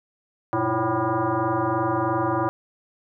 sine tone with frequency modulation, 320 Hz, D#4, 49 cents sharp, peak -20 dBFS, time 0.53-2.49 s, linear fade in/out 0 ms, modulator 221 Hz, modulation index 4.2, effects none

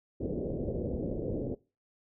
white low-pass noise, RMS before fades -34 dBFS, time 0.2-1.55 s, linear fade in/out 10 ms, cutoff 540 Hz, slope 48 dB/octave, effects noise-tail reverb RT60 0.3 s tail -21 dB re dry

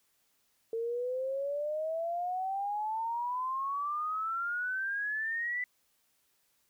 sine exponential sweep, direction up, 450 to 2000 Hz, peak -31 dBFS, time 0.73-5.64 s, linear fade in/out 2 ms, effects white hiss -73 dBFS RMS until 6.69 s

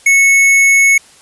sine tone with hard clipping, 2203 Hz, C#7, 11 cents flat, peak -7 dBFS, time 0.06-0.98 s, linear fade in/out 5 ms, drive 16 dB, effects white hiss -43 dBFS RMS until 1.21 s + resampled to 24000 Hz

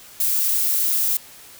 violet noise, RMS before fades -20 dBFS, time 0.2-1.17 s, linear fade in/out 2 ms, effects white hiss -44 dBFS RMS until 1.59 s

